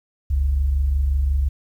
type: tone pair together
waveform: sine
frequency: 43.7 / 69.3 Hz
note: F1 / C#2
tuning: +2 / 0 cents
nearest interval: minor sixth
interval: 798 cents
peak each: -24 / -16 dBFS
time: 0.3-1.49 s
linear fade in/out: 10 ms
effects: tanh soft clip ceiling -11 dBFS + 9-bit